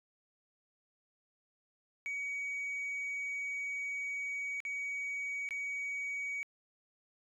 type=tone with dropouts; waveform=sine; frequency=2258 Hz; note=C#7; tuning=31 cents sharp; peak=-33 dBFS; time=2.06-6.43 s; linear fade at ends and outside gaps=0 ms; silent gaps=4.603-4.651 / 5.489-5.508 s; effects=tanh soft clip ceiling -34 dBFS